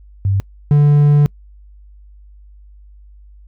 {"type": "tone pair in turn", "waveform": ["sine", "triangle"], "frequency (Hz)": [98, 146.18], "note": ["G2", "D3"], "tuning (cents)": [0, -8], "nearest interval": "perfect fifth", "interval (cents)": 692, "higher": "second", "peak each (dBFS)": [-12, -5], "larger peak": "second", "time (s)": [[0.25, 0.4], [0.71, 1.26]], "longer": "second", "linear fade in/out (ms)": 0, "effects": ["noise-tail reverb RT60 0.1 s tail -26 dB re dry", "added 50 Hz sine -39 dBFS peak until 3.47 s"]}